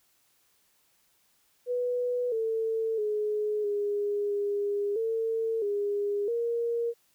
sine tone with pitch steps, 492 / 447.4 / 422.2 / 410.2 / 407 / 450.7 / 407.9 / 468.4 Hz, B4 / A4 / G#4 / G#4 / G#4 / A4 / G#4 / A#4, -7 / +29 / +29 / -21 / -35 / +42 / -31 / +8 cents, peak -26 dBFS, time 1.66-6.94 s, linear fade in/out 50 ms, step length 660 ms, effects white hiss -68 dBFS RMS until 7.14 s

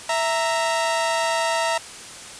sawtooth tone pair together, 659.3 / 928.9 Hz, E5 / A#5, 0 / -6 cents, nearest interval tritone, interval 594 cents, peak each -19 / -19 dBFS, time 0.09-1.78 s, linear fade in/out 5 ms, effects white hiss -38 dBFS RMS until 2.39 s + resampled to 22050 Hz

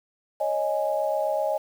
sine chord, C# suspended second, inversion none, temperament equal, 554.4 / 622.3 / 830.6 Hz, C#5 / D#5 / G#5, 0 / 0 / 0 cents, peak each -28 / -25 / -29 dBFS, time 0.4-1.58 s, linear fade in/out 10 ms, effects 8-bit

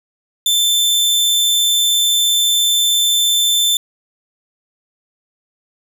sawtooth tone, 3543 Hz, A7, 11 cents sharp, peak -9 dBFS, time 0.46-3.77 s, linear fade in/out 2 ms, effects none

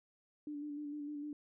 sine tone with vibrato, 293.7 Hz, D4, in tune, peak -40 dBFS, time 0.47-1.33 s, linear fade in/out 2 ms, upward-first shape square, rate 6.6 Hz, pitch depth 25 cents each way, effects none

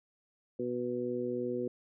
harmonic tone, 122.8 Hz, B2, 9 cents flat, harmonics 1 / 2 / 3 / 4, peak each -47 / -37 / -35 / -37 dBFS, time 0.59-1.68 s, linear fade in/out 5 ms, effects none

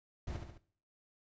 brown noise with echo, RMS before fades -40 dBFS, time 0.27-0.37 s, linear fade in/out 5 ms, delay 70 ms, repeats 3, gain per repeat -5 dB, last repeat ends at 0.58 s, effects noise-tail reverb RT60 0.5 s tail -17 dB re dry + resampled to 16000 Hz

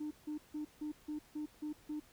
sine tone bursts, 301.8 Hz, D4, 47 cents sharp, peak -36 dBFS, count 8, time 0-2 s, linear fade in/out 10 ms, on 110 ms, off 160 ms, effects tanh soft clip ceiling -35 dBFS + pink hiss -64 dBFS RMS until 2.12 s

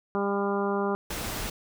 harmonic tone, 200 Hz, G3, 35 cents sharp, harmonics 1 / 2 / 3 / 4 / 5 / 6 / 7, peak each -30 / -28 / -35 / -34 / -35 / -35 / -39 dBFS, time 0.15-0.95 s, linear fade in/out 0 ms
pink noise, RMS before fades -33 dBFS, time 1.1-1.5 s, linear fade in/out 5 ms
effects none

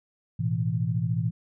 sine chord, A suspended second, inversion none, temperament just, 110 / 123.75 / 165 Hz, A2 / B2 / E3, 0 / +4 / +2 cents, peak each -28 dBFS, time 0.39-1.31 s, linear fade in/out 10 ms, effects none

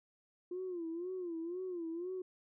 sine tone with vibrato, 349.2 Hz, F4, in tune, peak -37 dBFS, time 0.51-2.22 s, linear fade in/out 5 ms, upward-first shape sine, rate 2 Hz, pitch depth 120 cents each way, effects tanh soft clip ceiling -33 dBFS

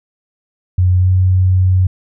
sine tone with pitch glide, 91 to 92.64 Hz, F#2 to F#2, -28 to +3 cents, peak -8 dBFS, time 0.78-1.87 s, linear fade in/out 5 ms, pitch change +31 cents, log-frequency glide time 0.98-1.09 s, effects none

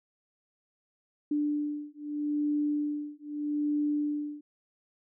sine beating tone pair, 294.9 / 295.7 Hz, D4 / D4, +7 / +12 cents, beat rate 0.8 Hz, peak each -31 dBFS, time 1.31-4.41 s, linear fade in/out 5 ms, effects none

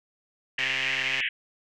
pink band-pass noise, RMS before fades -28 dBFS, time 0.58-1.29 s, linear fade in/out 5 ms, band 1700 to 3100 Hz, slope 96 dB/octave
click train, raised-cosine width 0.2 ms, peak -17 dBFS, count 82, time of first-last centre 0.59-1.204 s, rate 132 Hz
effects none

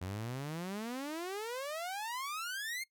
sawtooth exponential sweep, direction up, 88.1 to 2163 Hz, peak -34 dBFS, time 0.01-2.84 s, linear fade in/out 10 ms, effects noise-tail reverb RT60 0.1 s tail -20 dB re dry

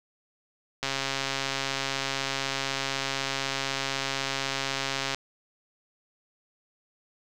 click train, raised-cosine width 0.2 ms, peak -11 dBFS, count 588, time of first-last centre 0.83-5.146 s, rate 136 Hz, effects none

